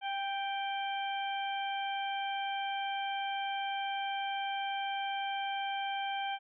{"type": "harmonic tone with a mistuned harmonic", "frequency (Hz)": 784, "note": "G5", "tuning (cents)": 0, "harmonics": [1, 2, 3, 4], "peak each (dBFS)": [-34, -42, -43, -42], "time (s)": [0.01, 6.39], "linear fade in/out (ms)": 50, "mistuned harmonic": 1, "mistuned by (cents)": 16, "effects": []}